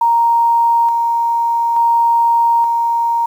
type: tone with tremolo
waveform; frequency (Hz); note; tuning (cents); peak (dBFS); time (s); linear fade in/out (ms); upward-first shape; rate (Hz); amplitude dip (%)
sine; 932.3; A#5; 0; -9; 0.01-3.26; 5; square; 0.57; 30
effects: 7-bit